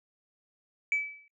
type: tone with exponential decay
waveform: sine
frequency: 2300 Hz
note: D7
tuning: 37 cents flat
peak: -21 dBFS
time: 0.92-1.28 s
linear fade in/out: 1 ms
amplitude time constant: 78 ms
effects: noise-tail reverb RT60 0.1 s tail -24 dB re dry + tanh soft clip ceiling -20 dBFS